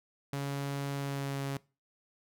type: tone with pitch glide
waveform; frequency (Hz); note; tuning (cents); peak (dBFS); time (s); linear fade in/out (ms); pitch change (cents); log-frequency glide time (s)
sawtooth; 140.1 to 138.17; C#3 to C#3; +19 to -5; -29; 0.33-1.57; 2; -24; 0.95-1.4
effects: noise-tail reverb RT60 0.3 s tail -21 dB re dry